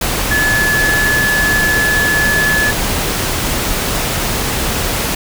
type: tone in noise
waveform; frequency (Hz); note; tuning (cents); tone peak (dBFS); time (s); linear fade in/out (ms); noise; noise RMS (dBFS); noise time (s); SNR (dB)
sine; 1717; A6; -43; -12; 0.31-2.71; 5; pink; -17; 0.01-5.15; +2
effects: none